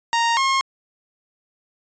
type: tone pair in turn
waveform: sawtooth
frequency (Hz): 930 / 1075.6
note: A#5 / C6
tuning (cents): -4 / +47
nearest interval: minor third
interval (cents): 251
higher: second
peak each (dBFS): -13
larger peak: neither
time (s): 0.13-0.37 / 0.37-0.61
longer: neither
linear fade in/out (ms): 0
effects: resampled to 16000 Hz